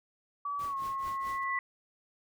sine tone with pitch glide, 1145 to 1083.2 Hz, D6 to C#6, -44 to -40 cents, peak -32 dBFS, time 0.45-1.59 s, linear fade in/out 5 ms, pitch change -96 cents, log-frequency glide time 0.66-0.77 s
pink noise with tremolo, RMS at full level -48 dBFS, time 0.59-1.44 s, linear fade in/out 2 ms, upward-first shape triangle, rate 4.6 Hz, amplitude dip 100%
sine tone with exponential growth, 1975.5 Hz, B6, in tune, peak -30 dBFS, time 0.62-1.59 s, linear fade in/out 1 ms, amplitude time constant 210 ms
effects none

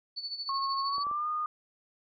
sine tone with tremolo, 4469 Hz, C#8, 13 cents sharp, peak -32 dBFS, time 0.16-1.04 s, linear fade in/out 20 ms, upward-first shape sine, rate 13 Hz, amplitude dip 70%
sine tone with pitch glide, 1091 to 1224.6 Hz, C#6 to D#6, -28 to -28 cents, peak -29 dBFS, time 0.49-1.46 s, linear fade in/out 2 ms, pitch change +200 cents, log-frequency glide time 0.82-1.28 s
clicks, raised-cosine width 1 ms, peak -33 dBFS, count 3, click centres 0.982 / 1.068 / 1.113 s
effects none

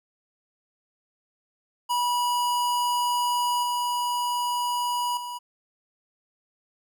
square tone with level steps, 973 Hz, B5, 26 cents flat, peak -23 / -25 / -33 dBFS, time 1.89-5.39 s, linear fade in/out 20 ms, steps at 3.63 / 5.17 s, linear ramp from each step 2 ms, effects none

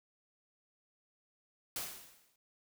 white noise with exponential decay, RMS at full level -37 dBFS, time 1.76-2.36 s, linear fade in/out 2 ms, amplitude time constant 130 ms, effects none

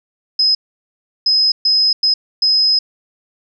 sine tone bursts at uneven times, 5080 Hz, D#8, 35 cents sharp, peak -10 dBFS, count 5, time 0.39-0.55 / 1.26-1.52 / 1.65-1.93 / 2.03-2.14 / 2.42-2.79 s, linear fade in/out 5 ms, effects none

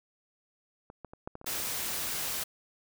clicks, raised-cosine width 1 ms, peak -32 / -28 / -32 / -23 / -27 / -33 / -33 / -32 / -33 / -31 dBFS, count 10, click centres 0.901 / 1.047 / 1.135 / 1.275 / 1.354 / 1.414 / 1.444 / 1.485 / 1.553 / 1.601 s
white noise, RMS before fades -34 dBFS, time 1.46-2.44 s, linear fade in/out 10 ms
effects none

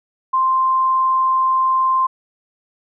sine tone, 1046.5 Hz, C6, in tune, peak -13 dBFS, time 0.33-2.07 s, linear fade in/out 10 ms, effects none

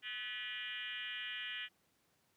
sine tone with frequency modulation, 2415 Hz, D7, 48 cents sharp, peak -40 dBFS, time 0.02-1.69 s, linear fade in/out 50 ms, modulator 229 Hz, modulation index 3.6, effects pink hiss -75 dBFS RMS until 2.36 s + high-pass 100 Hz 12 dB/octave

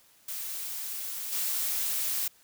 blue noise with level steps, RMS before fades -36 / -30 dBFS, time 0.28-2.28 s, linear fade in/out 5 ms, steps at 1.32 s, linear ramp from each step 10 ms, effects white hiss -61 dBFS RMS until 2.43 s

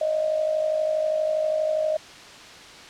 sine tone with amplitude modulation, 622.3 Hz, D#5, in tune, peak -18 dBFS, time 0.01-1.97 s, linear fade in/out 5 ms, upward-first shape sine, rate 52.4 Hz, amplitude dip 60%, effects white hiss -43 dBFS RMS until 2.89 s + low-pass 5000 Hz 12 dB/octave

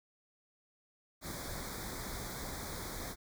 pink band-stop noise, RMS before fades -42 dBFS, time 1.21-3.16 s, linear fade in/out 50 ms, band 2300 to 3400 Hz, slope 96 dB/octave, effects none

